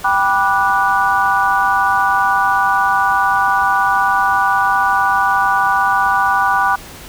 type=chord; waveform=sine; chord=G major seventh; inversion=none; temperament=just; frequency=784 / 980 / 1176 / 1470 Hz; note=G5 / B5 / D6 / F#6; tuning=0 / -14 / +2 / -12 cents; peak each=-17 dBFS; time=0.04-6.76 s; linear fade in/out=10 ms; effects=pink hiss -35 dBFS RMS until 7.08 s